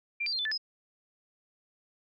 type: tone with pitch steps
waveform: sine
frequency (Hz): 2375 / 4679 / 4192 / 3505 / 1748 / 5080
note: D7 / D8 / C8 / A7 / A6 / D#8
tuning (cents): +19 / -7 / +2 / -7 / -12 / +35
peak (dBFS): -29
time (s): 0.2-0.578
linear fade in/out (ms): 10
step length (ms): 63
effects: none